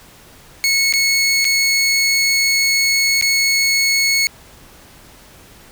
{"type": "tone with dropouts", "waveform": "20% pulse", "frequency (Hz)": 2197, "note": "C#7", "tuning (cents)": -16, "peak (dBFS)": -8, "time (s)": [0.64, 4.27], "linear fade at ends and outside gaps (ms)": 0, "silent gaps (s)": [[0.925, 0.937], [1.445, 1.451], [3.212, 3.224]], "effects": ["pink hiss -44 dBFS RMS until 5.71 s"]}